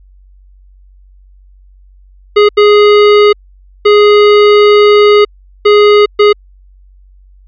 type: tone bursts at uneven times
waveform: square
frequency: 415.3 Hz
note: G#4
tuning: in tune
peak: -3 dBFS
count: 5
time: 2.36-2.49 / 2.57-3.33 / 3.85-5.25 / 5.65-6.06 / 6.19-6.33 s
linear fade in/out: 10 ms
effects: added 47 Hz sine -38 dBFS peak until 7.47 s + resampled to 11025 Hz